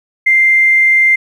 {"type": "tone with tanh clipping", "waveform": "triangle", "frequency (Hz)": 2093, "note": "C7", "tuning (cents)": 0, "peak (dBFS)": -6, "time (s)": [0.26, 1.16], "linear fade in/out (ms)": 10, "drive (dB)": 3, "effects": []}